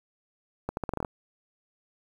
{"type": "accelerating click train", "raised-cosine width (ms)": 1, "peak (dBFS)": -16, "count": 9, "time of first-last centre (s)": [0.69, 1.048], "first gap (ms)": 81, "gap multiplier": 0.82, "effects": ["8-bit"]}